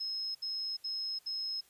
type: tone bursts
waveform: sine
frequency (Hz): 5160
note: E8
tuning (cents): -38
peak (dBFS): -34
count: 4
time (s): 0-1.61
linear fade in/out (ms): 10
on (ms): 350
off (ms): 70
effects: white hiss -65 dBFS RMS until 1.69 s + resampled to 32000 Hz